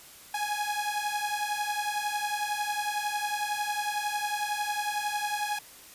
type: beating tone pair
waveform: sawtooth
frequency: 827 / 838 Hz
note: G#5 / G#5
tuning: -8 / +15 cents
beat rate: 11 Hz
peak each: -28 dBFS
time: 0.34-5.59 s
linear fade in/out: 5 ms
effects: white hiss -50 dBFS RMS until 5.94 s + resampled to 32000 Hz